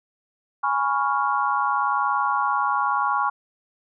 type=chord; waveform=sine; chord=C# dominant seventh; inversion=second; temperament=equal; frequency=830.6 / 987.8 / 1108.7 / 1396.9 Hz; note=G#5 / B5 / C#6 / E#6; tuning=0 / 0 / 0 / 0 cents; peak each=-25 / -27 / -23 / -27 dBFS; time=0.63-3.3 s; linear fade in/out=10 ms; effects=none